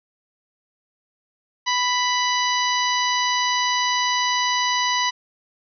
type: harmonic tone with a mistuned harmonic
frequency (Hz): 990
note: B5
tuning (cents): +4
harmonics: 1 / 2 / 3 / 4 / 5 / 6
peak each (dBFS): -22 / -25 / -27 / -28 / -29 / -30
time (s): 1.66-5.11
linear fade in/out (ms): 20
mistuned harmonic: 5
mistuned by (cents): -22
effects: none